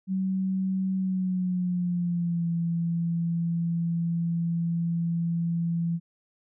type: tone with pitch glide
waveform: sine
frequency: 189.3 to 168.65 Hz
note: F#3 to E3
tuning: +40 to +40 cents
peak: -24 dBFS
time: 0.07-6 s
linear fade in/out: 50 ms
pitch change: -200 cents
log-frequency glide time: 0.96-2.48 s
effects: none